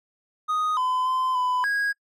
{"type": "tone with pitch steps", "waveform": "triangle", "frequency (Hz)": [1245, 1015, 1028, 1002, 1646], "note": ["D#6", "B5", "C6", "B5", "G#6"], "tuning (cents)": [1, 47, -31, 25, -16], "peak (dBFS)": -20, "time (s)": [0.48, 1.93], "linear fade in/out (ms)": 20, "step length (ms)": 290, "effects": ["noise-tail reverb RT60 0.1 s tail -23 dB re dry"]}